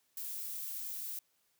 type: noise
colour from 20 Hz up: violet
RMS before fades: -41 dBFS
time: 0.17-1.19 s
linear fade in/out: 2 ms
effects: white hiss -75 dBFS RMS until 1.59 s + high-pass 80 Hz 12 dB/octave